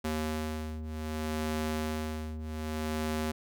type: ring-modulated tone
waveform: sawtooth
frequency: 155.56 Hz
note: D#3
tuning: in tune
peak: -25 dBFS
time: 0.04-3.32 s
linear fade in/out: 10 ms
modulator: 78.1 Hz
effects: none